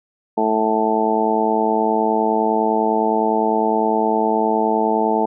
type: harmonic tone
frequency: 109.8 Hz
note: A2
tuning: 3 cents flat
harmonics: 2 / 3 / 4 / 5 / 6 / 7 / 8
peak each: -23 / -24 / -21 / -31 / -23 / -24 / -20 dBFS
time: 0.37-5.26 s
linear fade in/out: 10 ms
effects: none